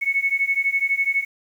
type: beating tone pair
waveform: sine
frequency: 2200 / 2212 Hz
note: C#7 / C#7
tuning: -14 / -4 cents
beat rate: 12 Hz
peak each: -22 / -21 dBFS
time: 0.01-1.25 s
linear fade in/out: 20 ms
effects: 8-bit